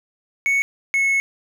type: tone pair in turn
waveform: triangle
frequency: 2217 / 2192 Hz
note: C#7 / C#7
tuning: 0 / -20 cents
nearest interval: unison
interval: 20 cents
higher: first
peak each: -14 dBFS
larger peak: neither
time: 0.46-0.62 / 0.94-1.2 s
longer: second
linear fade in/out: 0 ms
effects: none